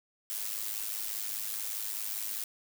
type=noise with amplitude modulation; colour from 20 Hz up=blue; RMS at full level=-33 dBFS; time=0.3-2.44 s; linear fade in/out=0 ms; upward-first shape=sine; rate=105 Hz; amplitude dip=70%; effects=none